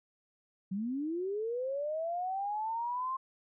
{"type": "linear sweep", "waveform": "sine", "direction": "up", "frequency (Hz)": [182.2, 1064], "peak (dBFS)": -32, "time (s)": [0.71, 3.17], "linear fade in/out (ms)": 10, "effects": []}